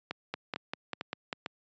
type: two click trains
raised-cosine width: 0.3 ms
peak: -18 / -17 dBFS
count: 4 / 6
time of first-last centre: 0.11-1.461 / 0.34-1.328 s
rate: 2.22 / 5.06 Hz
effects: high-pass 150 Hz 12 dB/octave + resampled to 16000 Hz